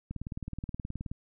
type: click train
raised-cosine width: 5 ms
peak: -24 dBFS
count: 20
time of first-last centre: 0.11-1.115 s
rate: 18.9 Hz
effects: none